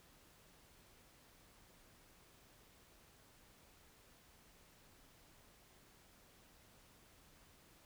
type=silence; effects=pink hiss -66 dBFS RMS until 7.85 s